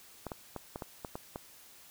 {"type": "clicks", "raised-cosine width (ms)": 1, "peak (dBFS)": -24, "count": 8, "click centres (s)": [0.267, 0.318, 0.563, 0.759, 0.822, 1.048, 1.155, 1.359], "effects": ["white hiss -56 dBFS RMS until 1.9 s"]}